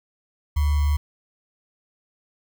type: tone with sample-and-hold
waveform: sine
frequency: 73.42 Hz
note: D2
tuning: in tune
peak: -17 dBFS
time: 0.56-0.97 s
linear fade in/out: 10 ms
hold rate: 1050 Hz
effects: none